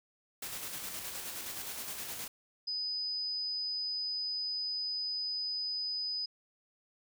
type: noise with tremolo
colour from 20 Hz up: white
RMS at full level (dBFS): -40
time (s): 0.42-2.28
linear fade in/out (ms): 5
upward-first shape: square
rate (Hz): 9.6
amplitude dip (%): 30
type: tone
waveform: sine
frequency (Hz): 4995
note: D#8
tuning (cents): +6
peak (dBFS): -33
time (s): 2.67-6.26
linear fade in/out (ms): 10
effects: none